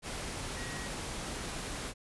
sine tone in noise, 1900 Hz, A#6, 33 cents sharp, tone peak -45 dBFS, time 0.54-0.91 s, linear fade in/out 50 ms, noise pink, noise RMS -39 dBFS, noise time 0.02-1.94 s, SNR -9 dB, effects resampled to 24000 Hz

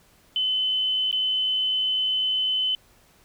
sine tone with dropouts, 3036 Hz, F#7, 44 cents sharp, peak -21 dBFS, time 0.36-2.75 s, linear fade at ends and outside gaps 1 ms, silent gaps 1.113-1.127 s, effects pink hiss -58 dBFS RMS until 3.24 s

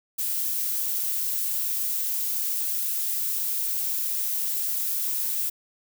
violet noise, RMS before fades -27 dBFS, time 0.18-5.5 s, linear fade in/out 10 ms, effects none

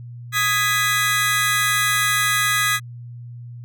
sawtooth chord, G# minor, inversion second, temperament just, 1245.9 / 1661.2 / 1993.5 Hz, D#6 / G#6 / B6, +2 / 0 / +16 cents, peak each -18 dBFS, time 0.32-2.8 s, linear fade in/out 50 ms, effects added 120 Hz sine -33 dBFS peak until 3.64 s

